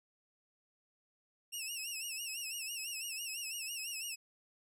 15% pulse tone with vibrato, 2713 Hz, E7, 49 cents sharp, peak -32 dBFS, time 1.52-4.16 s, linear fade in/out 20 ms, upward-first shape sine, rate 6 Hz, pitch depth 110 cents each way, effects none

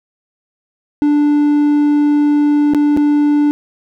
triangle tone with dropouts, 293.7 Hz, D4, in tune, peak -7 dBFS, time 1.02-3.51 s, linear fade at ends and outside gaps 0 ms, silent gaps 2.736-2.747 / 2.966-2.973 s, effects none

